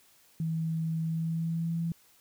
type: tone with pitch glide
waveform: sine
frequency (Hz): 161.9 to 166.93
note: E3 to E3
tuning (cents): -31 to +22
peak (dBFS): -28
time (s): 0.4-1.92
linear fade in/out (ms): 2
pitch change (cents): +53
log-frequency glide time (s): 1.03-1.8
effects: white hiss -62 dBFS RMS until 2.2 s